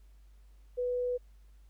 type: tone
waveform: sine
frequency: 493.9 Hz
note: B4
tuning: in tune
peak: -29 dBFS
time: 0.77-1.18 s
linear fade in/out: 20 ms
effects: added 50 Hz sine -54 dBFS peak until 1.69 s + pink hiss -73 dBFS RMS until 1.69 s

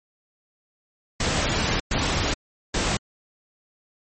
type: noise bursts at uneven times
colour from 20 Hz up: pink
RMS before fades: -23 dBFS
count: 3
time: 1.2-1.8 / 1.91-2.34 / 2.74-2.97 s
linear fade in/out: 5 ms
effects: MP3 32 kbps

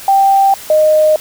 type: tone pair in turn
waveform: sine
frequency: 784 / 617.4 Hz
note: G5 / D#5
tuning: 0 / -14 cents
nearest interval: major third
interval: 414 cents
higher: first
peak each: -6 dBFS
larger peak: neither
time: 0.08-0.54 / 0.7-1.16 s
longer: neither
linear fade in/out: 2 ms
effects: white hiss -31 dBFS RMS until 1.2 s

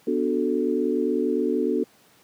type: chord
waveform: sine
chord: B minor seventh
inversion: none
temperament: equal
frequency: 246.9 / 293.7 / 370 / 440 Hz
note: B3 / D4 / F#4 / A4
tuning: 0 / 0 / 0 / 0 cents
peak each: -26 dBFS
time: 0.07-1.84 s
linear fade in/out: 5 ms
effects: pink hiss -57 dBFS RMS until 2.23 s + high-pass 150 Hz 12 dB/octave

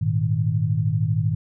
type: chord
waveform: sine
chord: Ab suspended second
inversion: none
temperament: equal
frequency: 103.83 / 116.54 / 155.56 Hz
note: Ab2 / Bb2 / Eb3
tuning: 0 / 0 / 0 cents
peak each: -23 dBFS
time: 0.01-1.35 s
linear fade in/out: 10 ms
effects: none

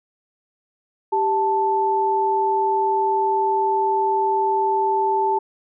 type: tone pair together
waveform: sine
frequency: 392 / 880 Hz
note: G4 / A5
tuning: 0 / 0 cents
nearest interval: octave + major second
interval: 1400 cents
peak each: -22 / -18 dBFS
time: 1.12-5.39 s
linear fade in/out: 10 ms
effects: none

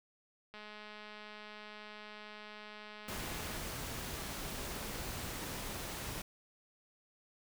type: click train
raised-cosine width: 0.3 ms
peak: -34 dBFS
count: 640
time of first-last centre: 0.54-3.568 s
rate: 211 Hz
type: noise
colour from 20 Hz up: pink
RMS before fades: -42 dBFS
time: 3.08-6.22 s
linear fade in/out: 5 ms
effects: none

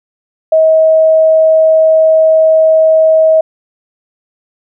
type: tone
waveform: sine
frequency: 637 Hz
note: D#5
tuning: 41 cents sharp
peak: -4 dBFS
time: 0.52-3.41 s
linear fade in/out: 5 ms
effects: none

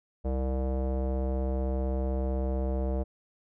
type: tone with low-pass filter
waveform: square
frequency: 65.41 Hz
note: C2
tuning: in tune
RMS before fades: -29 dBFS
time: 0.24-3.04 s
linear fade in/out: 20 ms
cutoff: 590 Hz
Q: 2.8
effects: none

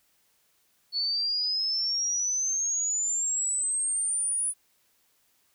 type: exponential sweep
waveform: sine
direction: up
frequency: 4400 to 9956 Hz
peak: -25 dBFS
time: 0.92-4.54 s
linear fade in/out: 50 ms
effects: white hiss -68 dBFS RMS until 5.54 s

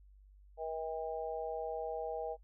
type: harmonic tone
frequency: 160 Hz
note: D#3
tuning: 49 cents sharp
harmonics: 3 / 4 / 5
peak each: -40 / -41 / -42 dBFS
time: 0.57-2.37 s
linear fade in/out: 50 ms
effects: noise-tail reverb RT60 0.1 s tail -22 dB re dry + added 49 Hz sine -57 dBFS peak until 2.43 s

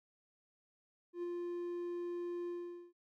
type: tone with ADSR envelope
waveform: triangle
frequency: 349.2 Hz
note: F4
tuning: in tune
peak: -34 dBFS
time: 1.13-2.93 s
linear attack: 99 ms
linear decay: 19 ms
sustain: -2 dB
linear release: 450 ms
effects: none

